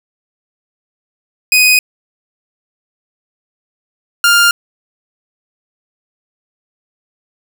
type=tone pair in turn; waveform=sawtooth; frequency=2498 / 1402 Hz; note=D#7 / F6; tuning=+6 / +6 cents; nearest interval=minor seventh; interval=1000 cents; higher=first; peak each=-3 dBFS; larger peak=neither; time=1.52-1.79 / 4.24-4.51 s; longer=neither; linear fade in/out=2 ms; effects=none